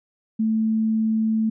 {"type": "tone", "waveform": "sine", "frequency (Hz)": 220.5, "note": "A3", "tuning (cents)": 4, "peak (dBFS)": -18, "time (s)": [0.39, 1.5], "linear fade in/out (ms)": 10, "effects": []}